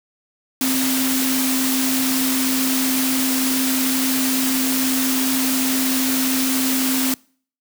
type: tone in noise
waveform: sine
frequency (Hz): 261.6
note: C4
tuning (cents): 0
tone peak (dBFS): -19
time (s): 0.61-7.14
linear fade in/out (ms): 2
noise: white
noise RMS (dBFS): -22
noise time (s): 0.61-7.14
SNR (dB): 0
effects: noise-tail reverb RT60 0.5 s tail -26 dB re dry + high-pass 150 Hz 12 dB/octave